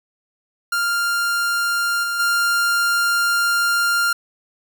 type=tone with level steps; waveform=45% pulse; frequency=1396.9 Hz; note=F6; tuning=in tune; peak=-18 / -21 / -16 dBFS; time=0.72-4.13 s; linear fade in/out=5 ms; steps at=2.03 / 2.19 s; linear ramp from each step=10 ms; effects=9-bit